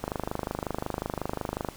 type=click train; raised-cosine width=1 ms; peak=-15 dBFS; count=43; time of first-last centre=0.04-1.687 s; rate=25.5 Hz; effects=pink hiss -48 dBFS RMS until 1.76 s